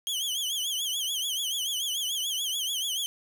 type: tone with vibrato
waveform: sawtooth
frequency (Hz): 3177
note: G7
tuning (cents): +23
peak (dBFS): -25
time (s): 0.07-3.06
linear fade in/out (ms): 0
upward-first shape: triangle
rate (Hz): 6.9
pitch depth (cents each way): 150
effects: 9-bit